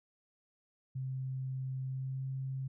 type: tone with pitch glide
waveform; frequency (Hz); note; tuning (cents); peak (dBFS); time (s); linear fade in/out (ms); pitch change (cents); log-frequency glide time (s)
sine; 131.3 to 133.06; C3 to C3; +6 to +29; -35; 0.95-2.68; 10; +23; 1.84-2.27
effects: none